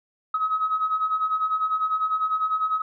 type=beating tone pair; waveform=sine; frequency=1267 / 1277 Hz; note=D#6 / D#6; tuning=+31 / +45 cents; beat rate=10 Hz; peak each=-27 / -22 dBFS; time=0.34-2.82 s; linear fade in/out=5 ms; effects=tanh soft clip ceiling -14 dBFS